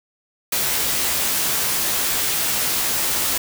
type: noise with comb filter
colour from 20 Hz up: white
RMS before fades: -21 dBFS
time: 0.52-3.38 s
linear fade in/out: 5 ms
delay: 15 ms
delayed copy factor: +0.55
effects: none